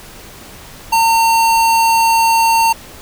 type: tone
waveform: square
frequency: 910 Hz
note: A#5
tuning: 42 cents flat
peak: -10 dBFS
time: 0.92-2.73 s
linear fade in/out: 10 ms
effects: pink hiss -36 dBFS RMS until 3.01 s